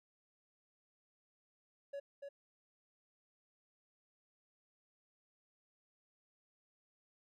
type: tone with echo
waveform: triangle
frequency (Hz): 562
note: C#5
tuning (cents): +24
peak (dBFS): -39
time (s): 1.93-2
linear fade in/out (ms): 10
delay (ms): 290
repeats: 1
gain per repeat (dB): -4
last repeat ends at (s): 2.29
effects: none